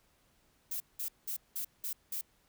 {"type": "noise bursts", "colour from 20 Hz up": "violet", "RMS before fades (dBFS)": -37, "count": 6, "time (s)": [0.71, 2.212], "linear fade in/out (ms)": 5, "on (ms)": 92, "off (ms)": 190, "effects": ["pink hiss -70 dBFS RMS until 2.48 s"]}